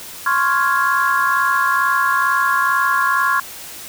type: chord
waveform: sine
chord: Db major seventh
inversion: third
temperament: equal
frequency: 1046.5 / 1108.7 / 1396.9 / 1661.2 Hz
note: C6 / Db6 / F6 / Ab6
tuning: 0 / 0 / 0 / 0 cents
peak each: -19 dBFS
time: 0.26-3.4 s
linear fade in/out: 5 ms
effects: tanh soft clip ceiling -3 dBFS + white hiss -34 dBFS RMS until 3.88 s